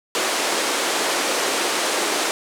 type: band-pass noise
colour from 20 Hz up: pink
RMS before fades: -22 dBFS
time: 0.15-2.31 s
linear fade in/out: 0 ms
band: 320 to 10000 Hz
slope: 24 dB/octave
effects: none